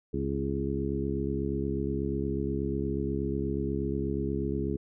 harmonic tone with a mistuned harmonic, 68.3 Hz, C#2, 25 cents flat, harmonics 1 / 2 / 3 / 4 / 5 / 6, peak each -35 / -35 / -35 / -35 / -35 / -35 dBFS, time 0.13-4.77 s, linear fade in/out 10 ms, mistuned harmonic 6, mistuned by +22 cents, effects none

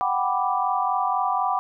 sine chord, G major seventh, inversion third, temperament equal, 740 / 784 / 987.8 / 1174.7 Hz, F#5 / G5 / B5 / D6, 0 / 0 / 0 / 0 cents, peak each -26 dBFS, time 0.01-1.59 s, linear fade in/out 0 ms, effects none

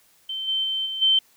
sine tone with level steps, 3100 Hz, G7, 20 cents flat, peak -27 / -21 / -23 / -27 / -15 dBFS, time 0.29-1.19 s, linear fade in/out 5 ms, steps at 0.47 / 0.63 / 0.85 / 1.01 s, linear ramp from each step 20 ms, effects white hiss -59 dBFS RMS until 1.36 s

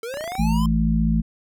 square linear sweep, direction up, 440 to 1046.5 Hz, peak -29 dBFS, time 0.03-0.66 s, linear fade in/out 2 ms
clicks, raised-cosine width 0.5 ms, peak -19 dBFS, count 7, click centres 0.141 / 0.172 / 0.209 / 0.241 / 0.277 / 0.32 / 0.353 s
harmonic tone, 55 Hz, A1, in tune, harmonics 1 / 3 / 4, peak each -21 / -21 / -21 dBFS, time 0.38-1.22 s, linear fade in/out 20 ms
effects none

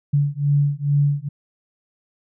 sine beating tone pair, 142.5 / 144.8 Hz, C#3 / D3, +48 / -24 cents, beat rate 2.3 Hz, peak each -19 dBFS, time 0.13-1.29 s, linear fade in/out 10 ms, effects none

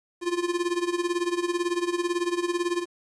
square tone with tremolo, 349 Hz, F4, 1 cent flat, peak -22 dBFS, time 0.21-2.86 s, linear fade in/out 50 ms, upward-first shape sine, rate 18 Hz, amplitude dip 80%, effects resampled to 22050 Hz + 9-bit

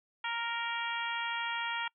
harmonic tone, 466.2 Hz, A#4, in tune, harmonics 2 / 3 / 4 / 5 / 6 / 7, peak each -37 / -39 / -40 / -41 / -42 / -42 dBFS, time 0.24-1.88 s, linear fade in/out 5 ms, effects noise-tail reverb RT60 0.1 s tail -26 dB re dry

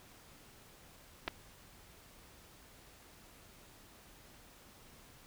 clicks, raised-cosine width 0.3 ms, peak -20 dBFS, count 2, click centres 1.278 / 1.281 s, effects pink hiss -59 dBFS RMS until 5.26 s

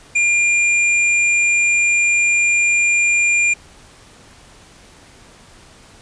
sine tone with tanh clipping, 2400 Hz, D7, 37 cents sharp, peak -14 dBFS, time 0.15-3.54 s, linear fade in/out 10 ms, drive 15 dB, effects pink hiss -45 dBFS RMS until 6.01 s + resampled to 22050 Hz

